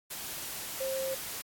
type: tone in noise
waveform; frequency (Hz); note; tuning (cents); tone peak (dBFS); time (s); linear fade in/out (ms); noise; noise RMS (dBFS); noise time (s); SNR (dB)
sine; 531; C5; +25; -31; 0.8-1.15; 10; white; -39; 0.1-1.42; +5
effects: AAC 64 kbps